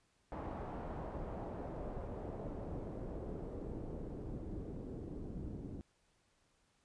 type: noise with low-pass filter sweep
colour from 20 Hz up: pink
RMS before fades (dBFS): -44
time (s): 0.32-5.81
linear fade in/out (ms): 0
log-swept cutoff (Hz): 920 to 280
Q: 1.3
effects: pink hiss -75 dBFS RMS until 6.84 s + resampled to 22050 Hz